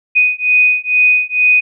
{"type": "beating tone pair", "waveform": "sine", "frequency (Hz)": [2489, 2491.2], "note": ["D#7", "D#7"], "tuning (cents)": [0, 2], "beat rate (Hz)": 2.2, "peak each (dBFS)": -12, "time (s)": [0.15, 1.61], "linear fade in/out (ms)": 20, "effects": []}